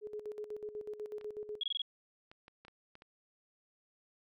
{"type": "tone with tremolo", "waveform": "sine", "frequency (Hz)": 421.9, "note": "G#4", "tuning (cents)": 27, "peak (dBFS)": -38, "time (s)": [0.01, 1.62], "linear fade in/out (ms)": 50, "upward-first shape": "square", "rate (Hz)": 8.1, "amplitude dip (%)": 70}
{"type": "clicks", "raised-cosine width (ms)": 0.3, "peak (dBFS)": -38, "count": 7, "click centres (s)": [1.212, 2.315, 2.481, 2.65, 2.682, 2.954, 3.021]}
{"type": "tone bursts", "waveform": "sine", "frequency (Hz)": 3317, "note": "G#7", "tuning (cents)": -3, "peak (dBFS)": -32, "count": 5, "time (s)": [1.61, 1.818], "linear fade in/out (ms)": 2, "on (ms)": 24, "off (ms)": 22}
{"effects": []}